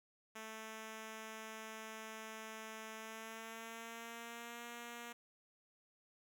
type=tone with pitch glide; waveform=5% pulse; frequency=220 to 237.2 Hz; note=A3 to A#3; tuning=0 to +30 cents; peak=-36 dBFS; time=0.35-5.13 s; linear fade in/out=10 ms; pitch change=+130 cents; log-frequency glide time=2.96-4.65 s; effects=none